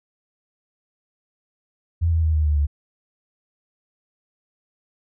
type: tone with pitch steps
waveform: sine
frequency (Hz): 84 / 81.56 / 79.19 / 76.89 / 74.66 / 72.5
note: E2 / E2 / D#2 / D#2 / D2 / D2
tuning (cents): +33 / -18 / +31 / -20 / +29 / -22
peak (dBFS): -16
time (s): 2.01-2.67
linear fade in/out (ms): 20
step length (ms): 110
effects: none